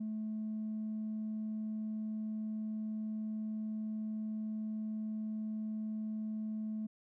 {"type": "tone with tanh clipping", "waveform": "triangle", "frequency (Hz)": 216.6, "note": "A3", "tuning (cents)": -27, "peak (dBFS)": -36, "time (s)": [0, 6.87], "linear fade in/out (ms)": 10, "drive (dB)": 5, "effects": []}